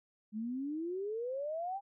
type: exponential sweep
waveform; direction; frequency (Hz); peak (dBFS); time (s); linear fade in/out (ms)
sine; up; 207.7 to 813; -35; 0.32-1.81; 50
effects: none